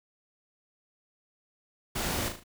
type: noise with echo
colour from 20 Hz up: pink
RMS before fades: -32 dBFS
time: 1.95-2.29 s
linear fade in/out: 10 ms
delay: 37 ms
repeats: 4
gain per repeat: -6 dB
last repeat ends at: 2.438 s
effects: none